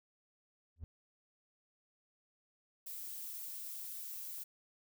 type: tone with exponential growth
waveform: triangle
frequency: 81.5 Hz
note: E2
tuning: 19 cents flat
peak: -36 dBFS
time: 0.76-0.84 s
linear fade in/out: 0 ms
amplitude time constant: 16 ms
type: noise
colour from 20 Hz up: violet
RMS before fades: -45 dBFS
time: 2.86-4.44 s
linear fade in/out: 10 ms
effects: none